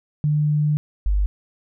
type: tone pair in turn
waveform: sine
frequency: 149.7 / 49.96 Hz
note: D3 / G1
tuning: +33 / +34 cents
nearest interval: octave + perfect fifth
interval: 1899 cents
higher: first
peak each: -16 / -16 dBFS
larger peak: neither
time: 0.24-0.77 / 1.06-1.26 s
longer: first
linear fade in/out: 0 ms
effects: none